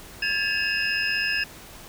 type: tone cluster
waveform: sine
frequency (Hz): 1630 / 1726 / 2564 / 2772 / 5100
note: G#6 / A6 / E7 / F7 / D#8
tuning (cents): -33 / -34 / -49 / -14 / +42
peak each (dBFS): -29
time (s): 0.22-1.44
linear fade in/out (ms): 5
effects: pink hiss -44 dBFS RMS until 1.88 s